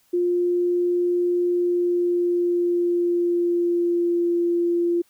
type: tone with pitch glide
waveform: sine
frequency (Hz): 352.5 to 344.8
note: F4 to F4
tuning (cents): +16 to -22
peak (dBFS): -18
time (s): 0.13-5.02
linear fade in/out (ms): 10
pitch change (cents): -38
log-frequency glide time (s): 1.48-4.34
effects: white hiss -62 dBFS RMS until 5.09 s